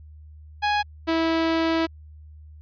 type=tone pair in turn; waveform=sawtooth; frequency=830.6 / 326.7 Hz; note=G#5 / E4; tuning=0 / -15 cents; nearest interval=octave + major third; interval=1615 cents; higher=first; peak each=-16 dBFS; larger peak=neither; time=0.62-0.83 / 1.07-1.87 s; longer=second; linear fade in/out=20 ms; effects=added 76 Hz sine -42 dBFS peak until 2.61 s + resampled to 11025 Hz

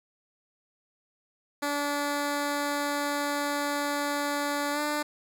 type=tone with pitch glide; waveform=10% pulse; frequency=288.5 to 297 Hz; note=D4 to D4; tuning=-31 to +20 cents; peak=-19 dBFS; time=1.62-5.03 s; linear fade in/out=10 ms; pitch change=+51 cents; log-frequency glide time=4.72-4.8 s; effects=none

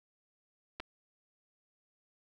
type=clicks; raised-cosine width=0.3 ms; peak=-25 dBFS; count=2; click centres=0.799 / 0.802 s; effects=none

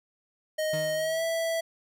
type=tone with pitch glide; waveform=square; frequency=622.3 to 658.5 Hz; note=D#5 to E5; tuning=0 to -2 cents; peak=-27 dBFS; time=0.58-1.61 s; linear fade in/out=10 ms; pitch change=+98 cents; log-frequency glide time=0.94-1.23 s
type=tone with exponential decay; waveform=40% pulse; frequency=155.56 Hz; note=D#3; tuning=in tune; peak=-31 dBFS; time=0.73-1.38 s; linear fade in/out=5 ms; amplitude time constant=140 ms
effects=none

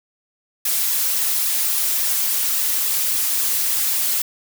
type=noise with flanger; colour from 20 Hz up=blue; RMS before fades=-20 dBFS; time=0.65-4.22 s; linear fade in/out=5 ms; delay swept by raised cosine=1.3 to 6.9 ms; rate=3.6 Hz; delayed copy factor=-0.95; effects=none

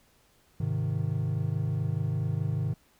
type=chord; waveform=triangle; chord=Ab major; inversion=none; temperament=equal; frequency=103.83 / 130.81 / 155.56 Hz; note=Ab2 / C3 / Eb3; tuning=0 / 0 / 0 cents; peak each=-29 dBFS; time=0.6-2.74 s; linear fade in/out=5 ms; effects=pink hiss -64 dBFS RMS until 2.99 s

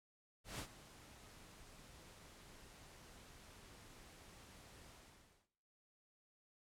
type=noise with ADSR envelope; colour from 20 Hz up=pink; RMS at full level=-44 dBFS; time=0.44-5.48 s; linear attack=150 ms; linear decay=79 ms; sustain=-16 dB; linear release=580 ms; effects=noise-tail reverb RT60 0.8 s tail -17 dB re dry + low-pass 11000 Hz 12 dB/octave

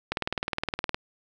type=click train; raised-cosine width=0.3 ms; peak=-11 dBFS; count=17; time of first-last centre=0.12-0.945 s; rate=19.4 Hz; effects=none

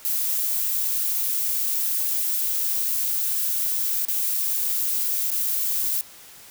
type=noise with dropouts; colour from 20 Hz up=violet; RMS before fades=-24 dBFS; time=0.05-6.01 s; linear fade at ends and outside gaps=0 ms; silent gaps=4.051-4.084 / 5.305-5.316 s; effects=white hiss -46 dBFS RMS until 6.5 s

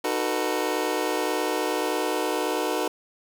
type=chord; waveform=25% pulse; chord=B dominant seventh; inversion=first; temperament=just; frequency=308.7 / 370.4 / 444.5 / 493.9 Hz; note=D#4 / F#4 / A4 / B4; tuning=-14 / +2 / +18 / 0 cents; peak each=-26 dBFS; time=0.04-2.88 s; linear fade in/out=5 ms; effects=none

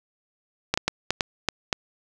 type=clicks; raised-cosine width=0.2 ms; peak=-4 dBFS; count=7; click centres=0.74 / 0.775 / 0.88 / 1.106 / 1.208 / 1.487 / 1.728 s; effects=none

